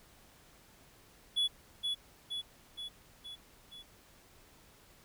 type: tone with echo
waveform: triangle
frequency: 3399 Hz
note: G#7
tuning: 39 cents sharp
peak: -26 dBFS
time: 1.36-1.48 s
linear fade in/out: 20 ms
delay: 470 ms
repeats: 5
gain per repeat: -4 dB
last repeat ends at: 3.83 s
effects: pink hiss -61 dBFS RMS until 5.04 s